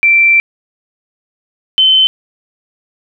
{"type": "tone pair in turn", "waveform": "sine", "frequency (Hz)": [2346, 3067], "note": ["D7", "G7"], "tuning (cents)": [-2, -38], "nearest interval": "perfect fourth", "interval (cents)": 464, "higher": "second", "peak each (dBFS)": -5, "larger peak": "neither", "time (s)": [[0.03, 0.4], [1.78, 2.07]], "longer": "first", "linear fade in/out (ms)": 0, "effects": []}